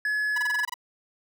triangle tone, 1700 Hz, G#6, 40 cents sharp, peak -22 dBFS, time 0.05-0.65 s, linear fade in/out 2 ms
sawtooth tone bursts, 981 Hz, B5, 12 cents flat, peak -26 dBFS, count 9, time 0.36-0.741 s, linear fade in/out 5 ms, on 21 ms, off 24 ms
effects none

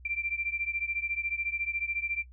sine beating tone pair, 2353 / 2367 Hz, D7 / D7, +3 / +13 cents, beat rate 14 Hz, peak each -33 / -33 dBFS, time 0.05-2.23 s, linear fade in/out 5 ms, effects noise-tail reverb RT60 0.1 s tail -18 dB re dry + added 62 Hz sine -48 dBFS peak until 2.32 s

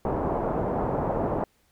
white low-pass noise, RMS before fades -27 dBFS, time 0.05-1.44 s, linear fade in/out 2 ms, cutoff 840 Hz, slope 24 dB/octave, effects pink hiss -66 dBFS RMS until 1.71 s

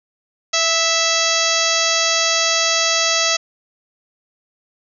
harmonic tone with a mistuned harmonic, 660 Hz, E5, 2 cents sharp, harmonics 1 / 2 / 3 / 4 / 5 / 6 / 7 / 8 / 9 / 10, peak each -24 / -24 / -24 / -24 / -24 / -24 / -24 / -24 / -24 / -24 dBFS, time 0.53-3.37 s, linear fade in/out 10 ms, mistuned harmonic 2, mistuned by -22 cents, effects none

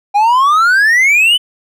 triangle exponential sweep, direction up, 797 to 3059 Hz, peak -5 dBFS, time 0.14-1.38 s, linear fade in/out 20 ms, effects none

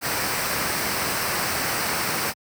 pink noise with comb filter, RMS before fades -25 dBFS, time 0.01-2.34 s, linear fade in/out 50 ms, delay 0.29 ms, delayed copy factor -0.5, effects high-pass 100 Hz 12 dB/octave

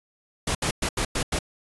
pink noise bursts at uneven times, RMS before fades -25 dBFS, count 6, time 0.47-0.55 / 0.62-0.71 / 0.82-0.89 / 0.97-1.05 / 1.15-1.23 / 1.32-1.39 s, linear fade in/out 5 ms, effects resampled to 24000 Hz

